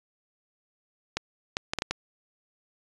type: clicks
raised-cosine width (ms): 0.2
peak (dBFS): -10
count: 6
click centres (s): 1.17 / 1.569 / 1.735 / 1.787 / 1.821 / 1.91
effects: resampled to 22050 Hz